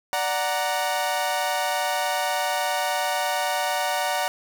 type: chord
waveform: sawtooth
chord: D augmented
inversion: none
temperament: equal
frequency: 587.3 / 740 / 932.3 Hz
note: D5 / F#5 / A#5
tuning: 0 / 0 / 0 cents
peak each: -25 / -22 / -24 dBFS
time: 0.13-4.28 s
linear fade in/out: 0 ms
effects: none